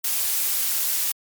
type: noise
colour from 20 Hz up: blue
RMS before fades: -23 dBFS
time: 0.04-1.12 s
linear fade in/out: 5 ms
effects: MP3 96 kbps